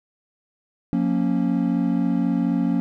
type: chord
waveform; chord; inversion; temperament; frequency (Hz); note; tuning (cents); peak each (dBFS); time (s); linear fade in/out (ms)
triangle; Bb minor; second; equal with one note detuned; 178.49 / 233.1 / 277.2; F3 / Bb3 / Db4; +38 / 0 / 0; -21; 0.93-2.8; 0
effects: none